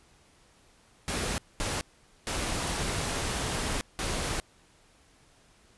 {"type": "noise bursts at uneven times", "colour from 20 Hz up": "pink", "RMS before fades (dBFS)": -31, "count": 4, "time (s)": [[1.08, 1.38], [1.6, 1.81], [2.27, 3.81], [3.99, 4.4]], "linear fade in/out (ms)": 0, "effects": ["pink hiss -61 dBFS RMS until 5.77 s", "resampled to 24000 Hz"]}